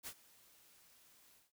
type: noise with ADSR envelope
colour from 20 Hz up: white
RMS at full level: -45 dBFS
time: 0.03-1.52 s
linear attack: 40 ms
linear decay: 65 ms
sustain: -21 dB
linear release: 170 ms
effects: none